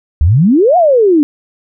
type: exponential two-way sweep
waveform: sine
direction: up then down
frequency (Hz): 68.7 to 740 to 282.6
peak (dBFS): -5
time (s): 0.21-1.23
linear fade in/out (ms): 0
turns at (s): 0.77
effects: none